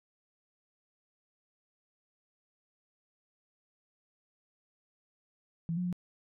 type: tone with pitch steps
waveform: sine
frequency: 166.6 / 179.4 / 177.8 Hz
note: E3 / F3 / F3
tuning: +19 / +47 / +31 cents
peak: -30 dBFS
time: 5.69-5.927 s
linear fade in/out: 0 ms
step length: 79 ms
effects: none